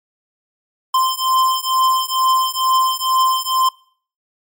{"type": "beating tone pair", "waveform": "square", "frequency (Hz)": [1040, 1042.2], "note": ["C6", "C6"], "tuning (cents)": [-11, -7], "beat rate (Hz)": 2.2, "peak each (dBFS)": -18, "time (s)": [0.94, 3.69], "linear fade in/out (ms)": 5, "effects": ["noise-tail reverb RT60 0.5 s tail -23 dB re dry", "MP3 96 kbps"]}